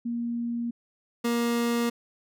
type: tone pair in turn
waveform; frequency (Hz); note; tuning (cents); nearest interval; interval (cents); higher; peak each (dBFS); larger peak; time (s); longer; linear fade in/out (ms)
sine / 30% pulse; 235.9 / 235.9; A#3 / A#3; +21 / +21; unison; 0; neither; -27 / -21; second; 0.05-0.71 / 1.24-1.9; neither; 10
effects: none